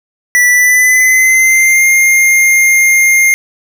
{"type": "tone with pitch glide", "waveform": "square", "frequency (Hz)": [1965, 2118], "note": ["B6", "C7"], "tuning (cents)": [-9, 21], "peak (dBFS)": -6, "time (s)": [0.35, 3.34], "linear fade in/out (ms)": 0, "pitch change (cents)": 130, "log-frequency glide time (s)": [0.47, 1.86], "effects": []}